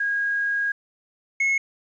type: tone pair in turn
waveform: sine / triangle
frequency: 1637 / 2179 Hz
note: G#6 / C#7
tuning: -25 / -30 cents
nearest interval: perfect fourth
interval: 495 cents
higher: second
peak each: -21 / -17 dBFS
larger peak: second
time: 0-0.72 / 1.4-1.58 s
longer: first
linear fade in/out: 5 ms
effects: resampled to 16000 Hz + 9-bit